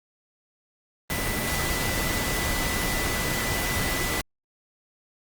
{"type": "tone in noise", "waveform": "sine", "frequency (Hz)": 1990, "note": "B6", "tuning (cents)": 13, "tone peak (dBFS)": -32, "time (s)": [1.1, 4.21], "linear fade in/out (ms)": 0, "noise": "pink", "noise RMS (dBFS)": -27, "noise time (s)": [1.1, 4.21], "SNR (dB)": -8, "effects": ["Opus 24 kbps"]}